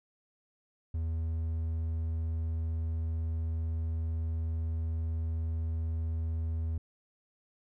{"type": "tone", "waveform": "triangle", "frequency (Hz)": 81.1, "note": "E2", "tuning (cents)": -28, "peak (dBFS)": -28, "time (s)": [0.94, 6.78], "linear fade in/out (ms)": 5, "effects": []}